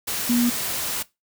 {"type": "tone in noise", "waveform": "sine", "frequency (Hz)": 240.2, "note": "B3", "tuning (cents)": -48, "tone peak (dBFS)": -17, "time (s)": [0.29, 0.5], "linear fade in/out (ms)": 10, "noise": "white", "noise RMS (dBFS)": -27, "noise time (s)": [0.07, 1.03], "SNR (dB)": 7, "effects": ["noise-tail reverb RT60 0.2 s tail -19 dB re dry"]}